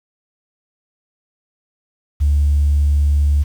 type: tone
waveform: sine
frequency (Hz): 72.5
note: D2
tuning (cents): -22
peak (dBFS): -10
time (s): 2.2-3.44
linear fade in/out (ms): 20
effects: tanh soft clip ceiling -7 dBFS + 7-bit